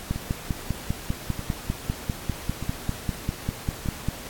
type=two click trains; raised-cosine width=5 ms; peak=-18 / -12 dBFS; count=4 / 21; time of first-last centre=0.16-3.859 / 0.11-4.086 s; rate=0.811 / 5.03 Hz; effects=pink hiss -39 dBFS RMS until 4.29 s + AAC 64 kbps